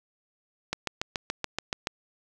click train, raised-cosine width 0.2 ms, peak -11 dBFS, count 9, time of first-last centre 0.73-1.871 s, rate 7.01 Hz, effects none

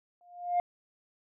sine tone with exponential growth, 706 Hz, F5, 19 cents sharp, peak -20 dBFS, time 0.21-0.6 s, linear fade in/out 1 ms, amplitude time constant 83 ms, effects tanh soft clip ceiling -21 dBFS

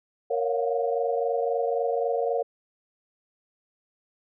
sine chord, Gb major seventh, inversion first, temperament equal with one note detuned, 466.2 / 554.4 / 698.5 / 722.3 Hz, Bb4 / Db5 / F5 / Gb5, 0 / 0 / 0 / -42 cents, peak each -26 / -28 / -32 / -32 dBFS, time 0.3-2.43 s, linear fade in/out 10 ms, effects none

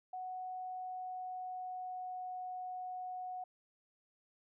sine tone with pitch glide, 740 to 734.9 Hz, F#5 to F#5, 0 to -12 cents, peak -40 dBFS, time 0.13-3.44 s, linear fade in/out 5 ms, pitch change -12 cents, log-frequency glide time 0.52-2.37 s, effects none

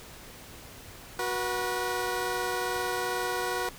15% pulse tone pair together, 368.8 / 484.3 Hz, F#4 / B4, -6 / -34 cents, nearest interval perfect fourth, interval 472 cents, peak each -25 dBFS, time 1.19-3.69 s, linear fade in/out 2 ms, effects pink hiss -47 dBFS RMS until 3.78 s

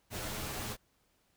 pink noise with comb filter, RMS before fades -39 dBFS, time 0.1-0.77 s, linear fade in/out 50 ms, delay 9.5 ms, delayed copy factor +0.7, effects pink hiss -73 dBFS RMS until 1.36 s

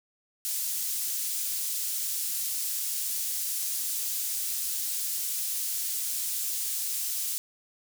pink high-pass noise, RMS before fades -31 dBFS, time 0.45-7.38 s, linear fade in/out 0 ms, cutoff 7400 Hz, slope 12 dB/octave, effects none

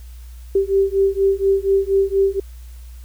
sine beating tone pair, 388.9 / 393.1 Hz, G4 / G4, -14 / +5 cents, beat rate 4.2 Hz, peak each -17 dBFS, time 0.55-2.4 s, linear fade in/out 5 ms, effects added 60 Hz sine -34 dBFS peak until 3.04 s + white hiss -52 dBFS RMS until 3.04 s

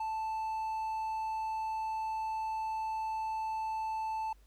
triangle tone, 880 Hz, A5, in tune, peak -31 dBFS, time 0-4.33 s, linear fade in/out 5 ms, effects added 50 Hz sine -58 dBFS peak until 4.46 s + pink hiss -70 dBFS RMS until 4.46 s

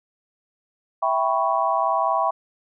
sine chord, C# half-diminished seventh, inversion first, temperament equal, 659.3 / 784 / 987.8 / 1108.7 Hz, E5 / G5 / B5 / C#6, 0 / 0 / 0 / 0 cents, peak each -24 dBFS, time 1.02-2.31 s, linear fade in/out 10 ms, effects none

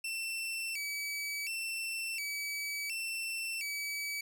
sawtooth tone with vibrato, 2478 Hz, D#7, 8 cents flat, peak -32 dBFS, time 0.04-4.21 s, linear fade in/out 5 ms, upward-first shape square, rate 0.7 Hz, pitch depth 140 cents each way, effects none

